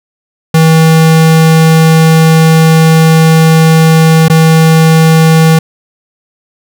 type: tone with dropouts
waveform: square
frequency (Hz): 160.8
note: E3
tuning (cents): -43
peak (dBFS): -3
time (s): 0.54-5.59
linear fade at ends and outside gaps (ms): 5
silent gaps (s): 4.283-4.298
effects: none